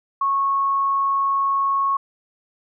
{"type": "tone", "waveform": "sine", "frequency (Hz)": 1100, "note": "C#6", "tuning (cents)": -14, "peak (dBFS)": -17, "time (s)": [0.21, 1.97], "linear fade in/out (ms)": 5, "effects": []}